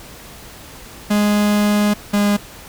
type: tone pair in turn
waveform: 45% pulse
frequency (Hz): 207.7 / 204.7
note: G#3 / G#3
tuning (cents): 0 / -25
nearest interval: unison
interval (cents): 25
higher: first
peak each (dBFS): -13 / -13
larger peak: neither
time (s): 1.1-1.94 / 2.13-2.37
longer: first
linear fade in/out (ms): 10
effects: pink hiss -38 dBFS RMS until 2.68 s